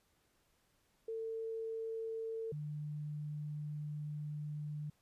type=tone pair in turn; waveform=sine; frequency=448.9 / 149.33 Hz; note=A4 / D3; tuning=+35 / +29 cents; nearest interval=octave + perfect fifth; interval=1906 cents; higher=first; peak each=-38 / -39 dBFS; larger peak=first; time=1.08-2.52 / 2.52-4.9 s; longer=second; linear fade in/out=5 ms; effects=pink hiss -75 dBFS RMS until 5.01 s + resampled to 32000 Hz